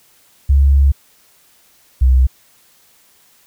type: tone pair in turn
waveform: sine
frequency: 69.3 / 64.16 Hz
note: C#2 / C2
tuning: 0 / -33 cents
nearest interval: minor second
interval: 133 cents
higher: first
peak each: -7 dBFS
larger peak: neither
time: 0.49-0.92 / 2.01-2.27 s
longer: first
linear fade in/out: 10 ms
effects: white hiss -52 dBFS RMS until 3.46 s